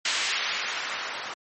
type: noise with low-pass filter sweep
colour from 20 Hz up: violet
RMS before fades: -30 dBFS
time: 0.05-1.34 s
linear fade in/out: 5 ms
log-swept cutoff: 2600 to 1100 Hz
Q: 0.85
effects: MP3 32 kbps